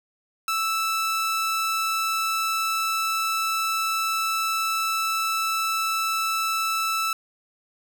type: tone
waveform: sawtooth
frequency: 1318.5 Hz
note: E6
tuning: in tune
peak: -19 dBFS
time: 0.48-7.13 s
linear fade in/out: 2 ms
effects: none